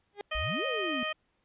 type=tone with exponential growth; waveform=30% pulse; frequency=408.5 Hz; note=G#4; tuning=29 cents flat; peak=-29 dBFS; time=0.13-0.21 s; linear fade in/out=0 ms; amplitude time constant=16 ms
type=harmonic tone; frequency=622.3 Hz; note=D#5; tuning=in tune; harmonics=1 / 2 / 3 / 4 / 5; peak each=-37 / -37 / -37 / -37 / -37 dBFS; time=0.31-1.13 s; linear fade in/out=10 ms
type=exponential two-way sweep; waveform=sine; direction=up then down; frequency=47.02 to 567 to 231.9 Hz; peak=-33 dBFS; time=0.35-1.03 s; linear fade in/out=0 ms; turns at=0.66 s
effects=pink hiss -74 dBFS RMS until 1.44 s + resampled to 8000 Hz